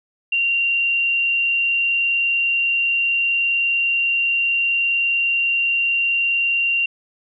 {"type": "tone with frequency modulation", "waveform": "sine", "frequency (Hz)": 2765, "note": "F7", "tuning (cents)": -18, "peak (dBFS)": -16, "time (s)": [0.32, 6.86], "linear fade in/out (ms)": 5, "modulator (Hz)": 30.7, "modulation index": 0.68, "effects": []}